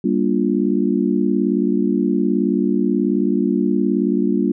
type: chord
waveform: sine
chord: G minor seventh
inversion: none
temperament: just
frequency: 196 / 235.2 / 294 / 352.8 Hz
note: G3 / Bb3 / D4 / F4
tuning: 0 / +16 / +2 / +18 cents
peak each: -20 / -20 / -20 / -22 dBFS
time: 0.04-4.52 s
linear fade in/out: 5 ms
effects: none